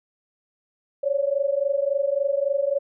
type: tone pair together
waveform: sine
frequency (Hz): 548 / 571.6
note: C#5 / D5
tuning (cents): -20 / -47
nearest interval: minor second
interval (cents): 73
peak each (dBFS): -23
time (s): 1.03-2.79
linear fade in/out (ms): 10
effects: none